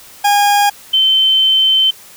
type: tone pair in turn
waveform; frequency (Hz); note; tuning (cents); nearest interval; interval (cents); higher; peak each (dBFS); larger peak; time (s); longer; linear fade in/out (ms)
40% pulse / sine; 817 / 3085; G#5 / G7; -29 / -28; octave + major seventh; 2301; second; -8; neither; 0.24-0.7 / 0.93-1.91; second; 10
effects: white hiss -39 dBFS RMS until 2.16 s